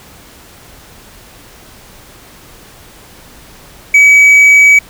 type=tone with hard clipping; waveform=sine; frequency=2277 Hz; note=C#7; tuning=46 cents sharp; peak=-3 dBFS; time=3.94-4.79 s; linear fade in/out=5 ms; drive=3 dB; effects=pink hiss -38 dBFS RMS until 4.89 s